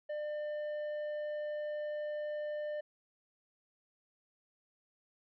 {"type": "tone with tanh clipping", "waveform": "sine", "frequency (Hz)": 599, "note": "D5", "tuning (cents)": 34, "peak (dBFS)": -37, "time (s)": [0.09, 2.81], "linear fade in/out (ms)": 10, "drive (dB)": 7, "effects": []}